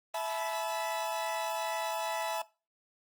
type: chord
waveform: 40% pulse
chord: E suspended fourth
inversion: none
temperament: equal with one note detuned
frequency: 659.3 / 859.4 / 987.8 Hz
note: E5 / A5 / B5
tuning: 0 / -41 / 0 cents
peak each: -34 / -36 / -38 dBFS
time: 0.14-2.42 s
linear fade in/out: 5 ms
effects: noise-tail reverb RT60 0.3 s tail -20 dB re dry + Opus 24 kbps